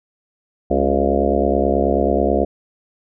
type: harmonic tone with a mistuned harmonic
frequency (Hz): 69.3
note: C#2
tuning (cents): 0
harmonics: 1 / 3 / 4 / 5 / 6 / 7 / 8 / 9 / 10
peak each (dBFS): -23 / -23 / -23 / -23 / -23 / -23 / -23 / -23 / -23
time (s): 0.7-2.45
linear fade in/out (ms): 10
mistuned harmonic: 5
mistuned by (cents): +52
effects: none